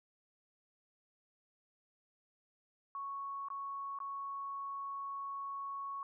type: tone with dropouts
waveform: sine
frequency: 1108 Hz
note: C#6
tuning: 1 cent flat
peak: -39 dBFS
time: 2.95-6.03 s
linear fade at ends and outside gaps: 1 ms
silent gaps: 3.485-3.502 / 3.988-4.002 s
effects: none